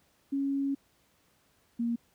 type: tone pair in turn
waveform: sine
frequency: 276.5 / 234.4 Hz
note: C#4 / A#3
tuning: -4 / +10 cents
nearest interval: minor third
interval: 286 cents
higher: first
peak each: -27 dBFS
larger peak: neither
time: 0.32-0.75 / 1.79-1.96 s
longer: first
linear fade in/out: 10 ms
effects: pink hiss -68 dBFS RMS until 2.14 s + high-pass 60 Hz 12 dB/octave